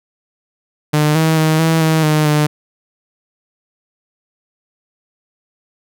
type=tone with pitch steps; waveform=sawtooth; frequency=150.8 / 159.8 / 157.3 / 162.2 / 159 / 153.3 / 150.3 Hz; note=D3 / D#3 / D#3 / E3 / D#3 / D#3 / D3; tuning=+46 / +47 / +19 / -28 / +38 / -25 / +40 cents; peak=-7 dBFS; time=0.93-2.47 s; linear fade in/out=10 ms; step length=220 ms; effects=none